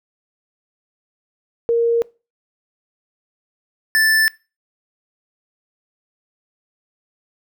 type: tone pair in turn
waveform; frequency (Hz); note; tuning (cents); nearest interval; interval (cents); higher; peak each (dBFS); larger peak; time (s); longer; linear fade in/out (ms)
sine / square; 466.2 / 1760.1; A#4 / A6; 0 / 0; octave + major seventh; 2300; second; -13; neither; 1.69-2.02 / 3.95-4.28; neither; 0
effects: noise-tail reverb RT60 0.3 s tail -23 dB re dry